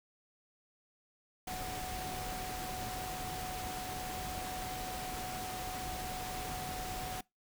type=tone in noise; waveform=sine; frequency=740 Hz; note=F#5; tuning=in tune; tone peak=-41 dBFS; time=1.47-7.21 s; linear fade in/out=5 ms; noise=pink; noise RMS=-42 dBFS; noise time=1.47-7.21 s; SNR=-2 dB; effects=noise-tail reverb RT60 0.2 s tail -23 dB re dry